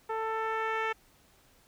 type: tone with low-pass filter sweep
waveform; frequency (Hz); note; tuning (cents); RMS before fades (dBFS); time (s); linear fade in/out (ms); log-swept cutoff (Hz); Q
10% pulse; 443.5; A4; +14; -32; 0.09-0.93; 10; 1000 to 2300; 1.1
effects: pink hiss -63 dBFS RMS until 1.67 s